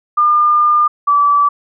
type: tone pair in turn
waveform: sine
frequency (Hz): 1205 / 1154.9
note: D6 / D6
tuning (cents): +44 / -29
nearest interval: minor second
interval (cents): 73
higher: first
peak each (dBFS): -8 / -8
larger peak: neither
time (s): 0.17-0.88 / 1.07-1.49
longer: first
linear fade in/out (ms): 10
effects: none